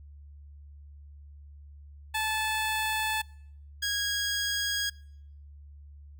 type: tone pair in turn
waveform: 15% pulse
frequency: 871 / 1644.2 Hz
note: A5 / G#6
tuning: -18 / -18 cents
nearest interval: major seventh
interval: 1100 cents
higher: second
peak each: -21 dBFS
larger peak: neither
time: 2.14-3.22 / 3.82-4.9 s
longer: neither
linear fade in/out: 10 ms
effects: noise-tail reverb RT60 0.7 s tail -25 dB re dry + added 72 Hz sine -46 dBFS peak until 6.19 s

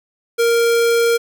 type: tone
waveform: square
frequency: 466.2 Hz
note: A#4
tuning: in tune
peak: -13 dBFS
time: 0.38-1.18 s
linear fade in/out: 20 ms
effects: 8-bit

